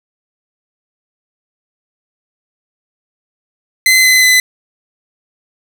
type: tone with pitch steps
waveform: sawtooth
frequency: 2048 / 2032 / 2015 Hz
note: C7 / B6 / B6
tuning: -38 / +49 / +34 cents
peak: -3 dBFS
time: 3.86-4.4 s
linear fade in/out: 2 ms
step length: 180 ms
effects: 7-bit